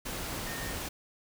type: tone in noise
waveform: sine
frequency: 1837 Hz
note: A#6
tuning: 26 cents flat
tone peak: -42 dBFS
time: 0.46-0.74 s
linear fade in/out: 10 ms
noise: pink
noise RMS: -37 dBFS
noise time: 0.05-0.89 s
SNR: -8 dB
effects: none